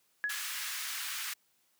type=tone with exponential decay; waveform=sine; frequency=1683 Hz; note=G#6; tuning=23 cents sharp; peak=-27 dBFS; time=0.24-0.51 s; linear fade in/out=0 ms; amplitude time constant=57 ms
type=high-pass noise; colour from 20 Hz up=pink; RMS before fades=-38 dBFS; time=0.29-1.34 s; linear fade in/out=10 ms; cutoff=1400 Hz; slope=24 dB/octave
effects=white hiss -72 dBFS RMS until 1.79 s + high-pass 100 Hz 12 dB/octave